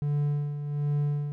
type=tone with tremolo; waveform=triangle; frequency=145.9 Hz; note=D3; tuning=11 cents flat; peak=-21 dBFS; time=0.02-1.32 s; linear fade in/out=0 ms; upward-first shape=sine; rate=1.3 Hz; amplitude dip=60%; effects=none